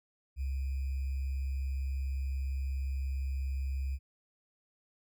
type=tone with sample-and-hold; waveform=sine; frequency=67.2 Hz; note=C2; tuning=47 cents sharp; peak=-31 dBFS; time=0.36-3.99 s; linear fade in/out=50 ms; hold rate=2450 Hz; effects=none